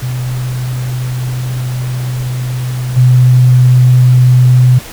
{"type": "tone with level steps", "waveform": "sine", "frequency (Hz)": 125.8, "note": "B2", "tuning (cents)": 32, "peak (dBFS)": [-14, -3], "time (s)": [0.02, 4.79], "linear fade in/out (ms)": 10, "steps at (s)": 2.96, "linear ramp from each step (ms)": 20, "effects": ["pink hiss -29 dBFS RMS until 4.92 s"]}